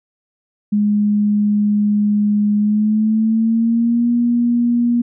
sine tone with pitch glide, 207.7 to 238.6 Hz, G#3 to A#3, 0 to +41 cents, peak -12 dBFS, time 0.72-5.02 s, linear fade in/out 10 ms, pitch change +241 cents, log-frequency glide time 2.57-4.09 s, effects none

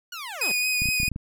15% pulse linear sweep, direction down, 1480 to 155.56 Hz, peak -27 dBFS, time 0.12-0.52 s, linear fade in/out 5 ms
sawtooth tone with vibrato, 2489 Hz, D#7, in tune, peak -19 dBFS, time 0.41-1.09 s, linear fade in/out 5 ms, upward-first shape sine, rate 4.5 Hz, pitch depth 19 cents each way
clicks, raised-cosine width 5 ms, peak -19 dBFS, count 8, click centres 0.82 / 0.857 / 0.888 / 1.001 / 1.032 / 1.081 / 1.117 / 1.161 s
effects none

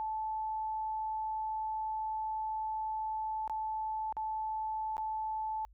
sine tone with dropouts, 872 Hz, A5, 16 cents flat, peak -33 dBFS, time 0-5.65 s, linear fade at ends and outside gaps 0 ms, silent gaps 3.477-3.497 / 4.125-4.168 / 4.968-4.98 s, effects added 50 Hz sine -57 dBFS peak until 5.73 s

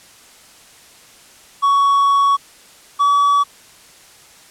triangle tone pair in turn, 1119 / 1141.2 Hz, C#6 / C#6, +16 / +50 cents, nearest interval unison, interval 34 cents, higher second, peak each -9 dBFS, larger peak neither, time 1.62-2.37 / 2.99-3.44 s, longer first, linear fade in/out 20 ms, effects white hiss -45 dBFS RMS until 4.5 s + low-pass 10000 Hz 12 dB/octave

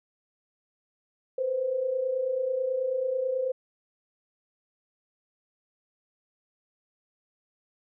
sine tone pair together, 491.4 / 520.6 Hz, B4 / C5, -9 / -9 cents, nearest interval minor second, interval 100 cents, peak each -33 / -26 dBFS, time 1.38-3.52 s, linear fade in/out 5 ms, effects none

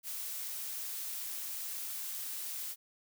blue noise, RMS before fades -40 dBFS, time 0.03-2.76 s, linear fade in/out 50 ms, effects none

